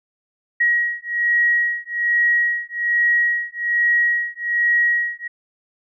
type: beating tone pair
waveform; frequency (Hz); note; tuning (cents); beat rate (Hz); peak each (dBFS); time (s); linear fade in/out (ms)
sine; 1900 / 1901.2; A#6 / A#6; +33 / +34; 1.2; -19; 0.6-5.28; 10
effects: none